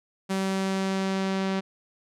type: tone with low-pass filter sweep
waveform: sawtooth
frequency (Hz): 192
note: G3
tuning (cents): -36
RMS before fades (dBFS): -27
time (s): 0.29-1.61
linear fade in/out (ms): 20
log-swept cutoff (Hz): 10000 to 4500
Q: 0.83
effects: none